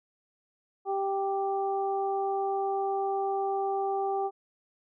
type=harmonic tone; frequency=392 Hz; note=G4; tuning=in tune; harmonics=1 / 2 / 3; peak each=-30 / -29 / -41 dBFS; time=0.85-4.31 s; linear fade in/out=50 ms; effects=none